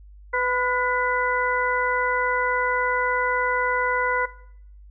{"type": "harmonic tone with a mistuned harmonic", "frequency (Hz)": 499.9, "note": "B4", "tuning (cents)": 21, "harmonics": [1, 2, 3, 4], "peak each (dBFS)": [-26, -26, -26, -26], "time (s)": [0.33, 4.26], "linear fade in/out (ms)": 10, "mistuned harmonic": 3, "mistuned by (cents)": -51, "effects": ["noise-tail reverb RT60 0.7 s tail -19 dB re dry", "added 50 Hz sine -43 dBFS peak until 4.9 s"]}